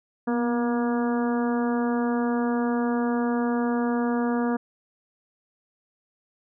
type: harmonic tone with a mistuned harmonic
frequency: 237.7 Hz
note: A#3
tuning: 34 cents sharp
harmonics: 1 / 2 / 3 / 4 / 5 / 6 / 7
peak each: -23 / -29 / -33 / -35 / -37 / -39 / -40 dBFS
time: 0.27-4.57 s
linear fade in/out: 10 ms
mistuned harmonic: 1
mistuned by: +30 cents
effects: none